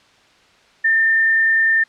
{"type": "tone with frequency modulation", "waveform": "sine", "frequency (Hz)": 1800, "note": "A6", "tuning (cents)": 39, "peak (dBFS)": -12, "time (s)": [0.84, 1.84], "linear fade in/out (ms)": 10, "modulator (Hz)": 30, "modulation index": 0.4, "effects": ["white hiss -52 dBFS RMS until 1.88 s", "low-pass 4000 Hz 12 dB/octave"]}